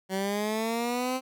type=linear sweep; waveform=15% pulse; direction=up; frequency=188 to 261.6 Hz; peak=-21 dBFS; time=0.09-1.21 s; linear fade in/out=50 ms; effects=none